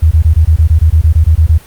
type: tone bursts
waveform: sine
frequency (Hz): 79.2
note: D#2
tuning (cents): +31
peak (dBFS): -3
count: 14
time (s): 0.02-1.581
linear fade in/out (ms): 10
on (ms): 92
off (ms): 21
effects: pink hiss -38 dBFS RMS until 1.66 s + Opus 32 kbps